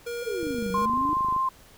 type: tone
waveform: square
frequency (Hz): 474.5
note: A#4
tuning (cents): +31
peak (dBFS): -31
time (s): 0.06-0.86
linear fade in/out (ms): 10
type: exponential two-way sweep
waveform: sine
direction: down then up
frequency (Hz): 504 to 183 to 311.9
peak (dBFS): -29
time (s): 0.22-1.14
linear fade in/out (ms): 10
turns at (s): 0.71
type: click train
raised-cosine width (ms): 3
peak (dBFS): -26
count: 25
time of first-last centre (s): 0.43-1.364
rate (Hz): 25.7
type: tone with vibrato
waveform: sine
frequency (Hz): 1046.5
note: C6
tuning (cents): 0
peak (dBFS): -22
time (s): 0.74-1.49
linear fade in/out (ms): 5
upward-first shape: square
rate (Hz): 4.8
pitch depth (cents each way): 11
effects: pink hiss -53 dBFS RMS until 1.77 s